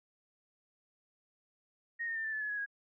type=tone with pitch steps; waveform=sine; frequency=1864.7 / 1831.6 / 1799.1 / 1767.2 / 1735.8 / 1705 / 1674.7 / 1645 Hz; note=A#6 / A#6 / A6 / A6 / A6 / G#6 / G#6 / G#6; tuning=0 / -31 / +38 / +7 / -24 / +45 / +14 / -17 cents; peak=-34 dBFS; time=1.99-2.662 s; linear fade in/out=20 ms; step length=84 ms; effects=none